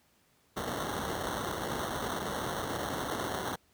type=noise with sample-and-hold; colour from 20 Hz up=white; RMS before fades=-35 dBFS; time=0.56-3.56 s; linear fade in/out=10 ms; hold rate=2450 Hz; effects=pink hiss -68 dBFS RMS until 3.73 s + high-pass 60 Hz 12 dB/octave